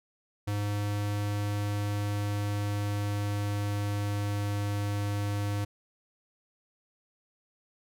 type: tone with pitch glide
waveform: square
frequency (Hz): 102.9 to 102.19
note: G#2 to G#2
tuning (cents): -16 to -27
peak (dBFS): -29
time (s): 0.47-5.65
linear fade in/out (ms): 10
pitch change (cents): -11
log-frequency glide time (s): 1.11-5.08
effects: none